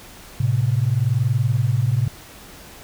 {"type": "tone pair together", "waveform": "sine", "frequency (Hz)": [110, 130.81], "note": ["A2", "C3"], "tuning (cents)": [0, 0], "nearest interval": "minor third", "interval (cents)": 300, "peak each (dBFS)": -19, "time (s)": [0.4, 2.08], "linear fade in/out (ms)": 5, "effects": ["pink hiss -42 dBFS RMS until 2.83 s"]}